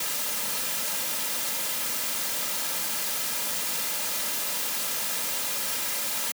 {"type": "noise with comb filter", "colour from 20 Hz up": "white", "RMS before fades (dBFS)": -29, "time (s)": [0, 6.32], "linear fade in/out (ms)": 5, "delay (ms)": 2.7, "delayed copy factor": -0.5, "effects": ["high-pass 200 Hz 12 dB/octave"]}